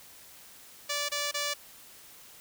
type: tone bursts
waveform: 5% pulse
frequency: 581 Hz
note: D5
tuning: 19 cents flat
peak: -18 dBFS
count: 3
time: 0.89-1.54 s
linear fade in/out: 10 ms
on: 200 ms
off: 25 ms
effects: white hiss -52 dBFS RMS until 2.4 s